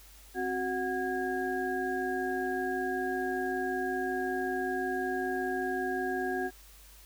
sine tone cluster, 264.5 / 369.8 / 736 / 1637 Hz, C4 / F#4 / F#5 / G#6, +19 / -1 / -9 / -25 cents, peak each -37 / -33 / -35 / -36 dBFS, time 0.34-6.51 s, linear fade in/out 50 ms, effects added 50 Hz sine -54 dBFS peak until 7.05 s + white hiss -56 dBFS RMS until 7.05 s

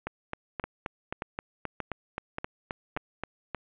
two click trains, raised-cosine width 0.5 ms, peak -17 / -17 dBFS, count 13 / 6, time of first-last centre 0.07-3.236 / 0.64-3.547 s, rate 3.79 / 1.72 Hz, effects resampled to 8000 Hz + 8-bit

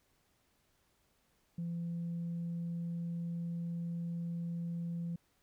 sine tone, 170 Hz, F3, 46 cents flat, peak -34 dBFS, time 1.58-5.16 s, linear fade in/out 5 ms, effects tanh soft clip ceiling -33 dBFS + pink hiss -74 dBFS RMS until 5.42 s

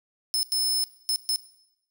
sawtooth tone bursts at uneven times, 5230 Hz, E8, 15 cents flat, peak -20 dBFS, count 4, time 0.34-0.43 / 0.52-0.84 / 1.09-1.16 / 1.29-1.36 s, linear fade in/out 0 ms, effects noise-tail reverb RT60 0.8 s tail -17 dB re dry

